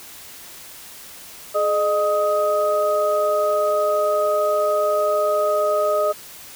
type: tone cluster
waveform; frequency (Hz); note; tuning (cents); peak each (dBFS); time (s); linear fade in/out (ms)
sine; 422.9 / 612 / 1256; G#4 / D#5 / D#6; +31 / -29 / +16; -25 / -18 / -23; 1.54-6.13; 20
effects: white hiss -40 dBFS RMS until 6.55 s